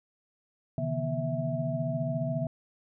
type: tone cluster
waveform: sine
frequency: 130.9 / 150.4 / 164.9 / 241.1 / 654 Hz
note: C3 / D3 / E3 / B3 / E5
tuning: +1 / +42 / +1 / -41 / -14 cents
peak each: -34 / -33 / -37 / -36 / -33 dBFS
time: 0.78-2.47 s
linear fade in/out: 2 ms
effects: none